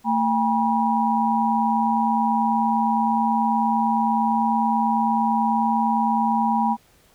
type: tone cluster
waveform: sine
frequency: 224.8 / 806 / 965 Hz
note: A3 / G5 / B5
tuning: +37 / +48 / -40 cents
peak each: -22 dBFS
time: 0.04-6.77 s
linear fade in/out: 50 ms
effects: pink hiss -57 dBFS RMS until 7.14 s